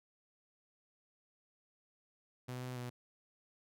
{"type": "tone with pitch steps", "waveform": "sawtooth", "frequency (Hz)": [125.6, 126.4, 123.1], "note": ["B2", "B2", "B2"], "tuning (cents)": [30, 41, -5], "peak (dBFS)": -37, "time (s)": [2.48, 2.9], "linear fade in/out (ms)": 10, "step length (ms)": 140, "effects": []}